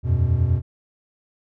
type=chord; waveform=triangle; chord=E suspended second; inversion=none; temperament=equal; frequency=82.41 / 92.5 / 123.47 Hz; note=E2 / F#2 / B2; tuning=0 / 0 / 0 cents; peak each=-19 dBFS; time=0.03-0.62 s; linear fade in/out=50 ms; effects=none